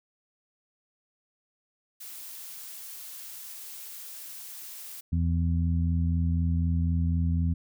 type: noise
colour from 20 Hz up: blue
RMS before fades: -42 dBFS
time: 2-5.01 s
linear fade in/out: 10 ms
type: harmonic tone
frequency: 84 Hz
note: E2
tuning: 33 cents sharp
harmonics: 1 / 2 / 3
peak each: -24 / -29 / -35 dBFS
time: 5.12-7.54 s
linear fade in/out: 10 ms
effects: none